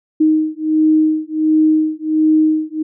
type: beating tone pair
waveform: sine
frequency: 311.1 / 312.5 Hz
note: D#4 / D#4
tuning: 0 / +8 cents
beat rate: 1.4 Hz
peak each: -14 dBFS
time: 0.2-2.83 s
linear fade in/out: 10 ms
effects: none